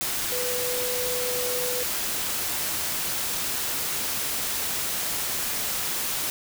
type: tone in noise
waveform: sine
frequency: 496.6 Hz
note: B4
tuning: 9 cents sharp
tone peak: -29 dBFS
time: 0.32-1.83 s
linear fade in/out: 0 ms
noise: white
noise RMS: -28 dBFS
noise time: 0.01-6.3 s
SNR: -4 dB
effects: none